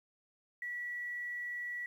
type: tone with quantisation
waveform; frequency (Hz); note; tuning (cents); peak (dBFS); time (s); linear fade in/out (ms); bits
sine; 1943; B6; -29; -37; 0.62-1.86; 2; 11
effects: none